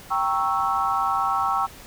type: chord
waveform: sine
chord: G diminished seventh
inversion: none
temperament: equal with one note detuned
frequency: 784 / 932.3 / 1102.3 / 1318.5 Hz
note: G5 / Bb5 / Db6 / Fb6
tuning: 0 / 0 / -10 / 0 cents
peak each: -25 / -29 / -25 / -25 dBFS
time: 0.1-1.67 s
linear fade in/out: 20 ms
effects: pink hiss -44 dBFS RMS until 1.86 s

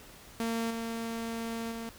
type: tone with level steps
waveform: sawtooth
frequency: 228.6 Hz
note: A#3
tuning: 34 cents flat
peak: -26 / -30 / -33 dBFS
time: 0.4-1.89 s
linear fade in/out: 0 ms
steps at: 0.7 / 1.71 s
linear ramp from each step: 10 ms
effects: pink hiss -52 dBFS RMS until 1.98 s

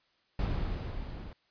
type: noise with level ramp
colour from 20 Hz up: brown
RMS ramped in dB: -30 to -43 dBFS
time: 0.39-1.33 s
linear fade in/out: 2 ms
effects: white hiss -71 dBFS RMS until 1.5 s + resampled to 11025 Hz

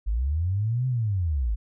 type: linear two-way sweep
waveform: sine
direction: up then down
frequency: 47.65 to 130.81 to 48 Hz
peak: -22 dBFS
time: 0.06-1.56 s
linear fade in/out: 20 ms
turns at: 0.87 s
effects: none

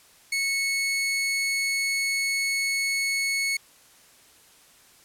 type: tone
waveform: sawtooth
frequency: 2202 Hz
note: C#7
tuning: 12 cents flat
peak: -20 dBFS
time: 0.32-3.57 s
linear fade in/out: 5 ms
effects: white hiss -55 dBFS RMS until 5.04 s + low-pass 12000 Hz 12 dB/octave

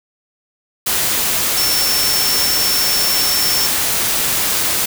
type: tone in noise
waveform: sine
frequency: 5410 Hz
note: E8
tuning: 44 cents sharp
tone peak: -17 dBFS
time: 1.57-3.67 s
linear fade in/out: 10 ms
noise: white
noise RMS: -17 dBFS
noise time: 0.86-4.86 s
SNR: -3 dB
effects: none

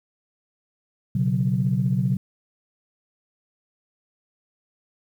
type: chord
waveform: sine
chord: B suspended second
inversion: none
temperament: just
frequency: 123.47 / 138.9 / 185.21 Hz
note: B2 / C#3 / F#3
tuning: 0 / +4 / +2 cents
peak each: -23 dBFS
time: 1.15-2.17 s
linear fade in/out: 5 ms
effects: tanh soft clip ceiling -10 dBFS + 9-bit

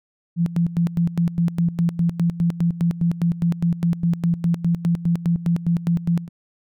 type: tone with tremolo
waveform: sine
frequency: 170 Hz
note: F3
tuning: 46 cents flat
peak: -15 dBFS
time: 0.36-6.29 s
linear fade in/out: 50 ms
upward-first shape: square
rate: 4.9 Hz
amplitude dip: 80%
effects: none

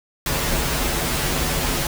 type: noise with comb filter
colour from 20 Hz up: pink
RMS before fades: -22 dBFS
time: 0.26-1.87 s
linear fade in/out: 2 ms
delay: 10 ms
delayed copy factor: -1
effects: none

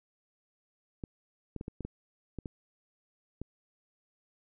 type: clicks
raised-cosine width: 3 ms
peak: -25 dBFS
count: 9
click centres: 1.038 / 1.563 / 1.611 / 1.681 / 1.807 / 1.85 / 2.387 / 2.458 / 3.416 s
effects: none

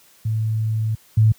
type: tone pair in turn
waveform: sine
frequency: 110 / 109.48 Hz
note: A2 / A2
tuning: 0 / -8 cents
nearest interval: unison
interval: 8 cents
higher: first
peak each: -18 / -10 dBFS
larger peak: second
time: 0.25-0.95 / 1.17-1.32 s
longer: first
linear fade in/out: 5 ms
effects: white hiss -53 dBFS RMS until 1.38 s + high-pass 60 Hz 12 dB/octave

